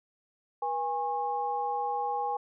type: tone cluster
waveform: sine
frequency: 483.7 / 818 / 1085 Hz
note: B4 / G#5 / C#6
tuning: -36 / -26 / -37 cents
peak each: -37 / -29 / -38 dBFS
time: 0.62-2.37 s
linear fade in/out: 5 ms
effects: none